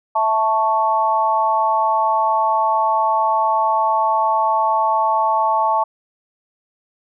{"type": "chord", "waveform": "sine", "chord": "A major", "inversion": "second", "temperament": "equal with one note detuned", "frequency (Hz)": [655.5, 880, 1108.7], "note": ["E5", "A5", "C#6"], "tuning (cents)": [-10, 0, 0], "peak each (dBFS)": [-22, -16, -20], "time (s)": [0.15, 5.84], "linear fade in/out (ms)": 10, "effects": []}